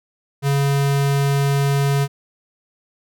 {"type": "tone", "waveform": "square", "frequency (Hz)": 140, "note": "C#3", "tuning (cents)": 18, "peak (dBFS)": -16, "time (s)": [0.42, 2.08], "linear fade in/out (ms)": 50, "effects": []}